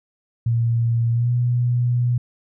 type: tone with pitch glide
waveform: sine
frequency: 116.54 to 121.91 Hz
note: A#2 to B2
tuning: 0 to -22 cents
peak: -16 dBFS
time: 0.46-2.18 s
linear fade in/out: 5 ms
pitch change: +78 cents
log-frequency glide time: 1.12-1.31 s
effects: none